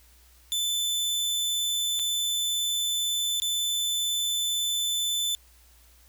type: tone with dropouts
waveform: sawtooth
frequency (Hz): 3518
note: A7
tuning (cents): -1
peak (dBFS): -22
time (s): 0.52-5.35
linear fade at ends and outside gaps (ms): 0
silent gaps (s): 1.992-1.996 / 3.4-3.42
effects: added 60 Hz sine -56 dBFS peak until 6.08 s + white hiss -59 dBFS RMS until 6.08 s